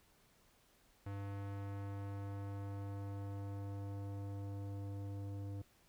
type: tone with low-pass filter sweep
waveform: square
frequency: 99.7 Hz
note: G2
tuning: 30 cents sharp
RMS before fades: -44 dBFS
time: 1.06-5.62 s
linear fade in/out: 5 ms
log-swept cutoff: 1900 to 500 Hz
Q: 0.79
effects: pink hiss -70 dBFS RMS until 5.88 s